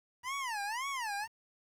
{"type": "tone with vibrato", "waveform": "25% pulse", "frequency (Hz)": 948, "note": "A#5", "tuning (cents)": 29, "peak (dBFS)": -31, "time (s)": [0.23, 1.28], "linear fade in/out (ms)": 50, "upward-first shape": "sine", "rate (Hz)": 1.9, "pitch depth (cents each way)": 290, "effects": ["low-pass 11000 Hz 12 dB/octave", "10-bit"]}